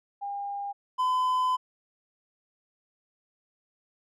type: tone pair in turn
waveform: sine / triangle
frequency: 805 / 1014.2 Hz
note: G5 / B5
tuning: +46 / +46 cents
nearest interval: major third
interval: 400 cents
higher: second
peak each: -31 / -21 dBFS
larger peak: second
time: 0.21-0.73 / 0.98-1.57 s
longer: second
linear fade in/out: 20 ms
effects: none